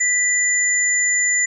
sine tone pair together, 1975.5 / 7040 Hz, B6 / A8, 0 / 0 cents, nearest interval octave + minor seventh, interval 2200 cents, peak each -18 dBFS, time 0-1.46 s, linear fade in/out 10 ms, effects none

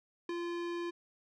square tone with ADSR envelope, 344.8 Hz, F4, 22 cents flat, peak -32 dBFS, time 0.29-0.91 s, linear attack 4 ms, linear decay 5 ms, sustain -4 dB, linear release 16 ms, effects low-pass 4000 Hz 12 dB/octave

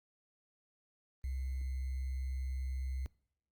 sine tone with sample-and-hold, 65.3 Hz, C2, 3 cents flat, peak -35 dBFS, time 1.24-3.06 s, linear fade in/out 0 ms, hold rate 2100 Hz, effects noise-tail reverb RT60 0.7 s tail -24 dB re dry + Opus 24 kbps

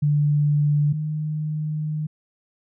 sine tone pair in turn, 147.2 / 153.2 Hz, D3 / D#3, +4 / -27 cents, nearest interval minor second, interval 69 cents, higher second, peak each -16 / -23 dBFS, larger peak first, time 0.02-0.93 / 0.93-2.07 s, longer second, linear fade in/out 10 ms, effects none

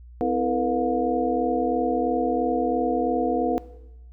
sine tone cluster, 255.7 / 324.6 / 447.2 / 490.2 / 713 Hz, C4 / E4 / A4 / B4 / F5, -40 / -27 / +28 / -13 / +36 cents, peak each -27 dBFS, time 0.21-3.58 s, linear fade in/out 0 ms, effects noise-tail reverb RT60 0.9 s tail -17 dB re dry + added 60 Hz sine -42 dBFS peak until 4.12 s

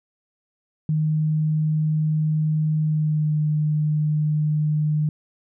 sine tone with pitch glide, 154.8 to 151.96 Hz, D#3 to D#3, -9 to -41 cents, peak -18 dBFS, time 0.89-5.09 s, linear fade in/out 2 ms, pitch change -32 cents, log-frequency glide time 2.81-3.37 s, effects none

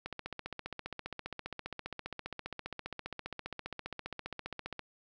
click train, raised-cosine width 0.3 ms, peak -23 dBFS, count 72, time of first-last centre 0.06-4.793 s, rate 15 Hz, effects none

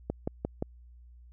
click train, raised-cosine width 2 ms, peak -17 dBFS, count 4, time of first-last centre 0.1-0.624 s, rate 5.72 Hz, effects added 60 Hz sine -50 dBFS peak until 1.32 s

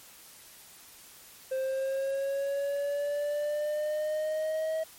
triangle linear sweep, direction up, 523.3 to 640 Hz, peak -26 dBFS, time 1.51-4.84 s, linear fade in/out 10 ms, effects white hiss -52 dBFS RMS until 4.98 s + MP3 64 kbps

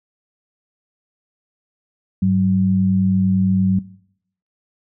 sine tone pair together, 100 / 188.77 Hz, G2 / F#3, +35 / +35 cents, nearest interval major seventh, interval 1100 cents, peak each -20 / -14 dBFS, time 2.22-3.79 s, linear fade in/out 5 ms, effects noise-tail reverb RT60 0.7 s tail -20 dB re dry

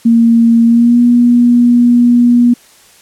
sine tone with pitch glide, 231.2 to 241 Hz, A#3 to B3, -14 to -42 cents, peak -4 dBFS, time 0.05-2.54 s, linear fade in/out 10 ms, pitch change +72 cents, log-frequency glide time 0.65-1 s, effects white hiss -43 dBFS RMS until 3.01 s + low-pass 11000 Hz 12 dB/octave

